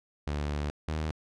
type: tone pair in turn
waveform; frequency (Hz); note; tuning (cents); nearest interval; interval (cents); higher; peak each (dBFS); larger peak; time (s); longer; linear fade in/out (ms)
sawtooth; 73.42 / 77.85; D2 / D#2; 0 / +2; minor second; 102; second; -26; neither; 0.27-0.7 / 0.88-1.11; first; 0
effects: low-pass 6000 Hz 12 dB/octave